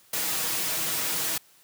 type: noise with comb filter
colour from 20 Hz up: white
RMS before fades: -28 dBFS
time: 0.13-1.38 s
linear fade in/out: 5 ms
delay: 6.3 ms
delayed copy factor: +0.65
effects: white hiss -58 dBFS RMS until 1.63 s + high-pass 80 Hz 12 dB/octave